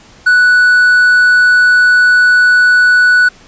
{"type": "tone", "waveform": "triangle", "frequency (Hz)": 1480, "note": "F#6", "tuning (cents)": 0, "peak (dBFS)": -3, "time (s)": [0.26, 3.29], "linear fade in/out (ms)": 10, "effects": ["pink hiss -41 dBFS RMS until 3.47 s", "resampled to 16000 Hz"]}